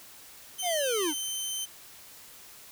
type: tone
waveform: 15% pulse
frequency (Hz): 3087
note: G7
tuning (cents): -27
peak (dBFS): -24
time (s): 0.58-1.66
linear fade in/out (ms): 20
type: linear sweep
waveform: square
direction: down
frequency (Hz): 749 to 277.2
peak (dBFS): -28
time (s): 0.62-1.14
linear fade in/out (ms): 50
effects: white hiss -50 dBFS RMS until 2.71 s